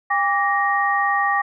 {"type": "tone cluster", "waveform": "sine", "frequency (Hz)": [804, 1161, 1872], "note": ["G5", "D6", "A#6"], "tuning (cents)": [44, -20, 7], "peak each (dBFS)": -21, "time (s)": [0.1, 1.42], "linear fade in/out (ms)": 10, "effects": []}